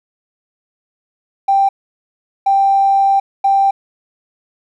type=tone bursts at uneven times; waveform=triangle; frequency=786 Hz; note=G5; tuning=4 cents sharp; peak=-5 dBFS; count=3; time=1.48-1.69 / 2.46-3.2 / 3.44-3.71 s; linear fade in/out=10 ms; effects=tanh soft clip ceiling -7 dBFS